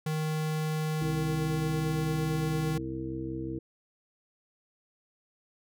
square tone, 155.56 Hz, D#3, in tune, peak -29 dBFS, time 0.06-2.78 s, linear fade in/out 5 ms
harmonic tone, 65.41 Hz, C2, in tune, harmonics 1 / 2 / 3 / 4 / 5 / 7, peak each -43 / -39 / -47 / -43 / -35 / -42 dBFS, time 1.01-3.59 s, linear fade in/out 5 ms
effects none

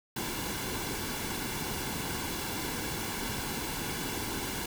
pink noise with comb filter, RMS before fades -35 dBFS, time 0.16-4.66 s, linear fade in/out 5 ms, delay 1.6 ms, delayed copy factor -0.55, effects none

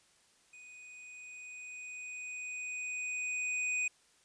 square tone with level ramp, 2489 Hz, D#7, in tune, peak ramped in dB -52 to -31 dBFS, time 0.53-3.88 s, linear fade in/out 5 ms, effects white hiss -67 dBFS RMS until 4.24 s + resampled to 22050 Hz

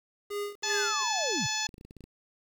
square tone with tremolo, 409.4 Hz, G#4, 25 cents flat, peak -31 dBFS, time 0.3-1.04 s, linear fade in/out 10 ms, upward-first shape sine, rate 2.6 Hz, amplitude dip 100%
harmonic tone, 864 Hz, A5, 32 cents flat, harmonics 1 / 2 / 3 / 4 / 5 / 6 / 7 / 8, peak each -37 / -37 / -37 / -37 / -37 / -37 / -37 / -37 dBFS, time 0.63-1.67 s, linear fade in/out 5 ms
sine linear sweep, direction down, 1779 to 93.8 Hz, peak -31 dBFS, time 0.69-1.47 s, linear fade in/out 10 ms
clicks, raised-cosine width 3 ms, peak -35 dBFS, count 9, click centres 1.691 / 1.742 / 1.781 / 1.811 / 1.85 / 1.909 / 1.967 / 2.007 / 2.04 s
effects 9-bit

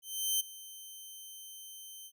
10% pulse tone with ADSR envelope, 3100 Hz, G7, 20 cents flat, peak -19 dBFS, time 0.02-2.12 s, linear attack 380 ms, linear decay 14 ms, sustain -19 dB, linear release 61 ms, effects none

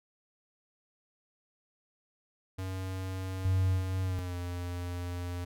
square tone with pitch glide, 94.1 to 88.31 Hz, F#2 to F2, +30 to +20 cents, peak -35 dBFS, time 2.58-5.45 s, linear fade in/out 10 ms, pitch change -110 cents, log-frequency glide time 4.01-4.36 s
sine tone with vibrato, 92.5 Hz, F#2, in tune, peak -27 dBFS, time 3.45-4.19 s, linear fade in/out 0 ms, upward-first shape sine, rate 2.2 Hz, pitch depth 27 cents each way
effects none

